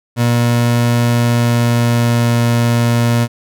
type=tone with pitch glide; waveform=30% pulse; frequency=119.2 to 118.24 Hz; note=A#2 to A#2; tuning=+39 to +25 cents; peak=-8 dBFS; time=0.16-3.28 s; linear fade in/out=50 ms; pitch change=-14 cents; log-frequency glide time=1.02-2.42 s; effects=none